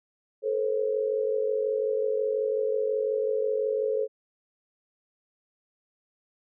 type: tone cluster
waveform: sine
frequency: 435.5 / 481.1 / 534 Hz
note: A4 / B4 / C5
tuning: -18 / -45 / +35 cents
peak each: -26 / -33 / -29 dBFS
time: 0.42-4.08 s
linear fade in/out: 50 ms
effects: none